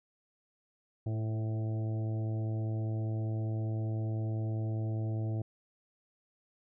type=harmonic tone with a mistuned harmonic; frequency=110 Hz; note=A2; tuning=in tune; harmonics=1 / 2 / 3 / 4 / 5 / 6 / 7; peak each=-31 / -45 / -42 / -51 / -51 / -49 / -55 dBFS; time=1.06-5.42 s; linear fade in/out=5 ms; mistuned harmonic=4; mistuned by=+19 cents; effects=none